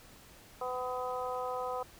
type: harmonic tone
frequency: 251.9 Hz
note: B3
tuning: 34 cents sharp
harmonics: 2 / 3 / 4 / 5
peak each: -37 / -39 / -40 / -41 dBFS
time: 0.61-1.83 s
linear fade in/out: 5 ms
effects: pink hiss -56 dBFS RMS until 1.99 s